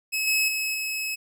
sawtooth tone with level steps, 2575 Hz, E7, 41 cents flat, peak -21 / -17 / -22 / -24 dBFS, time 0.12-1.16 s, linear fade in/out 20 ms, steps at 0.27 / 0.48 / 0.74 s, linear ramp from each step 5 ms, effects none

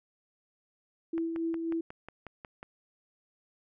sine tone with tremolo, 330 Hz, E4, 2 cents sharp, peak -28 dBFS, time 1.13-1.81 s, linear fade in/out 5 ms, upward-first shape sine, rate 3.7 Hz, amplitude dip 40%
click train, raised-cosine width 0.5 ms, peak -28 dBFS, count 9, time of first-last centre 1.18-2.629 s, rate 5.52 Hz
effects none

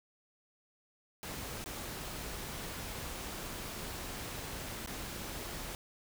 pink noise with dropouts, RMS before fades -42 dBFS, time 1.23-5.75 s, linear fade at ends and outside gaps 0 ms, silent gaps 1.641-1.66 / 4.861-4.874 s, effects none

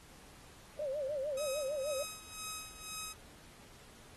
sine tone with vibrato, 565 Hz, C#5, 33 cents sharp, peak -34 dBFS, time 0.79-2.03 s, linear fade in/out 5 ms, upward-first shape sine, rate 6.6 Hz, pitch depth 140 cents each way
5% pulse tone with tremolo, 1270 Hz, D#6, 35 cents sharp, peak -30 dBFS, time 1.37-3.13 s, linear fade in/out 5 ms, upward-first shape sine, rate 2 Hz, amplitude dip 75%
effects pink hiss -58 dBFS RMS until 4.16 s + AAC 32 kbps

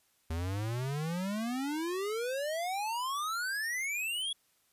square exponential sweep, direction up, 79 to 3397 Hz, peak -33 dBFS, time 0.3-4.33 s, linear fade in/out 5 ms, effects white hiss -71 dBFS RMS until 4.72 s + resampled to 32000 Hz

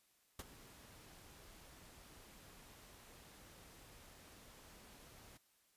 pink noise with ADSR envelope, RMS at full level -45 dBFS, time 0.39-5.38 s, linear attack 4 ms, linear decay 31 ms, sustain -15 dB, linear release 17 ms, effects white hiss -75 dBFS RMS until 5.76 s + resampled to 32000 Hz

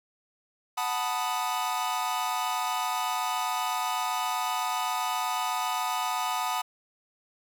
45% pulse chord, B dominant seventh, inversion second, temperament equal, 740 / 880 / 987.8 / 1244.5 Hz, F#5 / A5 / B5 / D#6, 0 / 0 / 0 / 0 cents, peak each -33 dBFS, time 0.77-6.62 s, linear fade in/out 10 ms, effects none

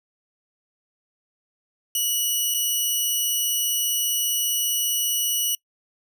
10% pulse tone with dropouts, 2935 Hz, F#7, 15 cents flat, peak -13 dBFS, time 1.95-5.55 s, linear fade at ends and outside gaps 2 ms, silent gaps 2.541-2.545 s, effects noise-tail reverb RT60 0.1 s tail -24 dB re dry

